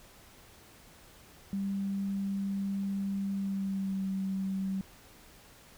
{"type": "tone with pitch glide", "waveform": "sine", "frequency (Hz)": [196.9, 192.18], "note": ["G3", "G3"], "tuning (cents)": [8, -34], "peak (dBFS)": -30, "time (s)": [1.53, 4.81], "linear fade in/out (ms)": 0, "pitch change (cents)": -42, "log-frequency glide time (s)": [3.3, 4.07], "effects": ["pink hiss -56 dBFS RMS until 5.77 s"]}